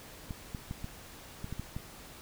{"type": "clicks", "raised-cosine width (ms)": 5, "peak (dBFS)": -25, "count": 8, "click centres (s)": [0.308, 0.548, 0.711, 0.844, 1.444, 1.526, 1.596, 1.765], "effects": ["pink hiss -50 dBFS RMS until 2.21 s"]}